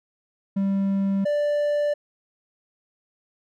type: tone pair in turn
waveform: triangle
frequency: 196 / 587.3 Hz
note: G3 / D5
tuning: 0 / 0 cents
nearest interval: octave + perfect fifth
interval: 1900 cents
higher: second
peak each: -18 / -18 dBFS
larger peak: neither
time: 0.56-1.25 / 1.25-1.94 s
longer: neither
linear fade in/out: 10 ms
effects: none